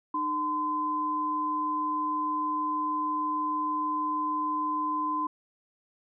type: tone pair together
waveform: sine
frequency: 304.4 / 1024 Hz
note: D#4 / C6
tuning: -38 / -38 cents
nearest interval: octave + major sixth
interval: 2100 cents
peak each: -34 / -27 dBFS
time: 0.14-5.27 s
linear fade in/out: 5 ms
effects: none